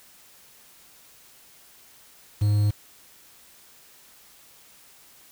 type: tone with quantisation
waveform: triangle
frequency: 103.83 Hz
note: G#2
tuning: in tune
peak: -16 dBFS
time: 2.41-2.71 s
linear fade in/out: 10 ms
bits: 7
effects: white hiss -53 dBFS RMS until 5.31 s